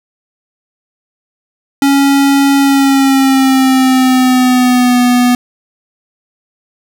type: tone with pitch glide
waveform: square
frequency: 277.8 to 246.1 Hz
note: C#4 to B3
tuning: +4 to -6 cents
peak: -7 dBFS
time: 1.82-5.35 s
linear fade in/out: 2 ms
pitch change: -210 cents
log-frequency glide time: 2.58-4.99 s
effects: none

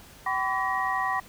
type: tone cluster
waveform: sine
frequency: 767 / 1009 / 1140 / 1894 Hz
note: G5 / B5 / C#6 / A#6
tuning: -38 / +37 / +48 / +27 cents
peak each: -30 dBFS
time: 0.26-1.2 s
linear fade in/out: 5 ms
effects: pink hiss -50 dBFS RMS until 1.28 s

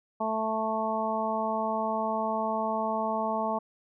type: harmonic tone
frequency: 220 Hz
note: A3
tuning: in tune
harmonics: 1 / 2 / 3 / 4 / 5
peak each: -34 / -37 / -31 / -31 / -34 dBFS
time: 0.2-3.59 s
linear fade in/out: 10 ms
effects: none

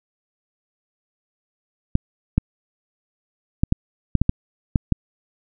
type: clicks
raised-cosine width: 5 ms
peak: -3 dBFS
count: 9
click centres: 1.954 / 2.38 / 3.635 / 3.724 / 4.153 / 4.216 / 4.294 / 4.758 / 4.923 s
effects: none

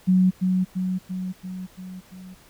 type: tone with echo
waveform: sine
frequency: 185 Hz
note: F#3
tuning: in tune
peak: -14 dBFS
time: 0.07-0.31 s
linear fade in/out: 20 ms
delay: 340 ms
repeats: 6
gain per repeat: -4 dB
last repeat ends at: 2.35 s
effects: pink hiss -53 dBFS RMS until 2.49 s

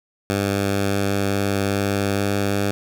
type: tone with pitch glide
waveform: 10% pulse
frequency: 99.4 to 100.38 Hz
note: G2 to G2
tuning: +25 to +42 cents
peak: -11 dBFS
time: 0.3-2.71 s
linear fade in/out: 0 ms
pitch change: +17 cents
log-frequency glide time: 1.06-2.38 s
effects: none

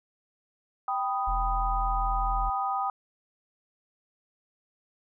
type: chord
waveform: sine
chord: G augmented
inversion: none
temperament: equal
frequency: 784 / 987.8 / 1244.5 Hz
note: G5 / B5 / D#6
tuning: 0 / 0 / 0 cents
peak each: -29 / -34 / -30 dBFS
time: 0.88-2.9 s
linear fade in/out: 2 ms
type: tone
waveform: triangle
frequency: 42.23 Hz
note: E1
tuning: 43 cents sharp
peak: -26 dBFS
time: 1.27-2.5 s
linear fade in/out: 10 ms
effects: none

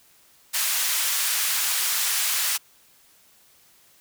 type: band-pass noise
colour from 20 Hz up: white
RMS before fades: -24 dBFS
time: 0.53-2.58 s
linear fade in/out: 20 ms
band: 1200 to 16000 Hz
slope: 12 dB/octave
effects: white hiss -57 dBFS RMS until 4 s

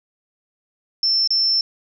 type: tone with dropouts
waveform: sine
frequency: 5350 Hz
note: E8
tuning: 25 cents sharp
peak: -15 dBFS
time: 1.03-1.61 s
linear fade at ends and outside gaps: 2 ms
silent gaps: 1.275-1.305 s
effects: none

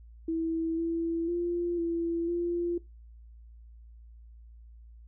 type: tone with pitch steps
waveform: sine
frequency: 326.9 / 332.6 / 346.5 / 336.4 / 345.4 Hz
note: E4 / E4 / F4 / E4 / F4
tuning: -14 / +16 / -14 / +35 / -19 cents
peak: -27 dBFS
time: 0.28-2.78 s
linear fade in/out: 5 ms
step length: 500 ms
effects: noise-tail reverb RT60 0.2 s tail -19 dB re dry + added 57 Hz sine -48 dBFS peak until 5.07 s

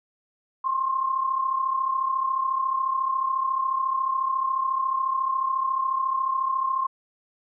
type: tone pair together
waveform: sine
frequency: 1055 / 1089.1 Hz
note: C6 / C#6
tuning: +14 / -31 cents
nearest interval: minor second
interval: 55 cents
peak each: -23 / -29 dBFS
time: 0.64-6.87 s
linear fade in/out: 10 ms
effects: none

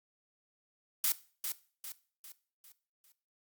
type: noise with echo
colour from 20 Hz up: blue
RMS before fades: -29 dBFS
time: 1.04-1.12 s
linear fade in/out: 2 ms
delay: 400 ms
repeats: 5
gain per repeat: -7 dB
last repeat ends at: 3.12 s
effects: noise-tail reverb RT60 0.4 s tail -17 dB re dry + Opus 48 kbps

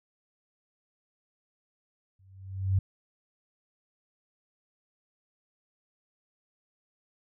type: tone with exponential growth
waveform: sine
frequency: 95.6 Hz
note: G2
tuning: 43 cents flat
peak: -19 dBFS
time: 2.19-2.79 s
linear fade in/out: 5 ms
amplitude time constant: 130 ms
effects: none

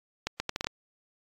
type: accelerating click train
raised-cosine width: 0.2 ms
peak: -12 dBFS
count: 7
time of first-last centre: 0.27-0.67 s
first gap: 130 ms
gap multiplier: 0.72
effects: AAC 48 kbps

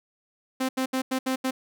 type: tone bursts at uneven times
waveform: sawtooth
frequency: 260.9 Hz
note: C4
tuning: 5 cents flat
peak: -20 dBFS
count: 6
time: 0.6-0.69 / 0.77-0.86 / 0.93-1.02 / 1.11-1.19 / 1.26-1.36 / 1.44-1.51 s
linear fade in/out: 10 ms
effects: none

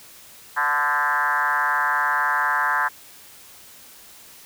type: tone with frequency modulation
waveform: sine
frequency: 1311 Hz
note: E6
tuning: 10 cents flat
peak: -18 dBFS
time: 0.56-2.89 s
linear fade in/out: 20 ms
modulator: 144 Hz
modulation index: 3.2
effects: white hiss -46 dBFS RMS until 4.45 s

